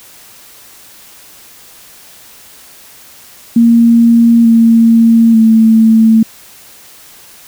sine tone with pitch steps, 232.6 / 228.8 / 223 Hz, A#3 / A#3 / A3, -4 / -32 / +23 cents, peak -3 dBFS, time 3.56-6.23 s, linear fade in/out 5 ms, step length 890 ms, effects white hiss -38 dBFS RMS until 7.47 s

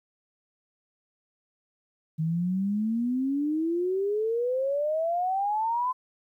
sine exponential sweep, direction up, 155.56 to 1030 Hz, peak -24 dBFS, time 2.18-5.93 s, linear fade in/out 20 ms, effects 11-bit

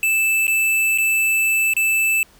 square tone with dropouts, 2637 Hz, E7, in tune, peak -16 dBFS, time 0.03-2.23 s, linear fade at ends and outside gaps 1 ms, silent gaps 0.469-0.479 / 0.977-0.984 / 1.736-1.766 s, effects pink hiss -52 dBFS RMS until 2.39 s

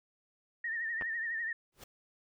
sine tone with vibrato, 1832 Hz, A#6, 31 cents flat, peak -33 dBFS, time 0.64-1.53 s, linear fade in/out 5 ms, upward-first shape sine, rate 12 Hz, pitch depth 62 cents each way
clicks, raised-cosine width 0.5 ms, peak -26 dBFS, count 2, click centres 1.012 / 1.022 s
pink noise with exponential growth, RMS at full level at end -44 dBFS, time 1.72-1.84 s, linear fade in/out 5 ms, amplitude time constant 24 ms
effects none

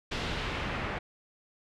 pink noise with low-pass filter sweep, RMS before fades -34 dBFS, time 0.11-0.99 s, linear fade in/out 10 ms, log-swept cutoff 4000 to 2000 Hz, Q 1.3, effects none

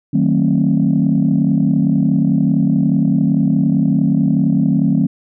sine chord, D# diminished seventh, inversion none, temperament just, 155.56 / 186.68 / 224 / 268.8 Hz, D#3 / F#3 / A3 / C4, 0 / +16 / +31 / +47 cents, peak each -16 dBFS, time 0.13-5.07 s, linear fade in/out 10 ms, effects tanh soft clip ceiling -4 dBFS

